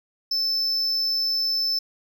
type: tone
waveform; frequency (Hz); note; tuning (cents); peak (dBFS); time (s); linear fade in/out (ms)
triangle; 5274; E8; 0; -20; 0.31-1.79; 5
effects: none